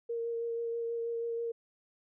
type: tone with vibrato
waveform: sine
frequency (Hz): 464.6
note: A#4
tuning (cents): -6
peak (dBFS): -32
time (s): 0.09-1.52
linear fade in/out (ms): 10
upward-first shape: sine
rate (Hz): 6.2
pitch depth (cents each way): 13
effects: none